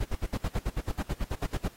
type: noise bursts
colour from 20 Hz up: brown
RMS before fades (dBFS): -28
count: 16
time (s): 0-1.683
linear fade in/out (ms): 10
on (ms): 48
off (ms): 61
effects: pink hiss -56 dBFS RMS until 1.76 s + AAC 48 kbps